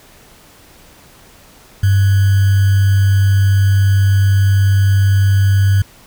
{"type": "tone with sample-and-hold", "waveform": "sine", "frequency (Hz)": 98, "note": "G2", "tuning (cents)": 0, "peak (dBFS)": -8, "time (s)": [1.83, 5.82], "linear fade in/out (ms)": 5, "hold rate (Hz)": 1575, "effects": ["pink hiss -44 dBFS RMS until 6.06 s"]}